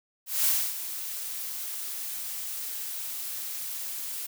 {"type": "noise with ADSR envelope", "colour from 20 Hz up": "blue", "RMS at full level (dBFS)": -23, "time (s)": [0.26, 4.27], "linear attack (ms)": 200, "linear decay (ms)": 270, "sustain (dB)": -12, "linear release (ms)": 14, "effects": []}